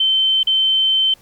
sine tone with dropouts, 3090 Hz, G7, 26 cents flat, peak -12 dBFS, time 0-1.14 s, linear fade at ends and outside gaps 5 ms, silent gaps 0.432-0.47 s, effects pink hiss -51 dBFS RMS until 1.21 s + MP3 96 kbps

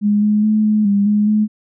sine tone with pitch steps, 207 / 210.4 / 214.8 / 213 / 201.2 / 208.7 / 212.9 Hz, G#3 / G#3 / A3 / G#3 / G3 / G#3 / G#3, -5 / +23 / -41 / +44 / +45 / +9 / +43 cents, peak -11 dBFS, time 0.01-1.48 s, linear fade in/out 50 ms, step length 210 ms, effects none

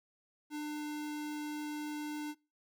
square tone, 299.4 Hz, D4, 33 cents sharp, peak -38 dBFS, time 0.5-2.35 s, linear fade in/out 50 ms, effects noise-tail reverb RT60 0.3 s tail -25 dB re dry

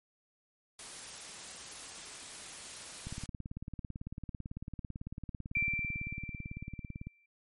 white noise, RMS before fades -46 dBFS, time 0.79-3.26 s, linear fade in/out 2 ms
click train, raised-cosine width 5 ms, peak -28 dBFS, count 73, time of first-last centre 3.07-7.07 s, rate 18 Hz
sine tone with exponential decay, 2349 Hz, D7, in tune, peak -27 dBFS, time 5.55-7.26 s, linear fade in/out 5 ms, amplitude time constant 370 ms
effects MP3 48 kbps

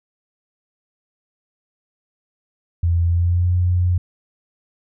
sine tone with pitch glide, 85.1 to 89.33 Hz, F2 to F2, -44 to +40 cents, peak -14 dBFS, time 2.83-3.98 s, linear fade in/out 5 ms, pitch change +84 cents, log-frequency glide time 3.06-3.51 s, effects none

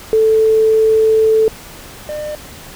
sine / triangle tone pair in turn, 440 / 602.4 Hz, A4 / D5, 0 / +44 cents, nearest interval perfect fourth, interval 544 cents, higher second, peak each -8 / -19 dBFS, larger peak first, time 0.13-1.48 / 2.09-2.35 s, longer first, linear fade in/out 0 ms, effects pink hiss -35 dBFS RMS until 2.75 s

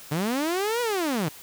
sawtooth linear two-way sweep, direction up then down, 140 to 493.7 to 140 Hz, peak -20 dBFS, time 0.11-1.29 s, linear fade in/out 10 ms, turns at 0.81 s, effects white hiss -45 dBFS RMS until 1.42 s

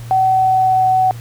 sine tone with pitch glide, 758 to 750.6 Hz, F#5 to F#5, +42 to +25 cents, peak -10 dBFS, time 0.11-1.11 s, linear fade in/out 0 ms, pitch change -17 cents, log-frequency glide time 0.25-0.88 s, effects added 117 Hz sine -28 dBFS peak until 1.2 s + pink hiss -41 dBFS RMS until 1.2 s

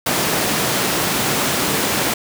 pink high-pass noise, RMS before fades -19 dBFS, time 0.06-2.14 s, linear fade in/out 5 ms, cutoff 160 Hz, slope 12 dB/octave, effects none

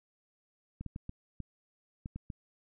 clicks, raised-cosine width 5 ms, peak -27 dBFS, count 8, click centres 0.81 / 0.863 / 0.961 / 1.094 / 1.403 / 2.059 / 2.16 / 2.302 s, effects none

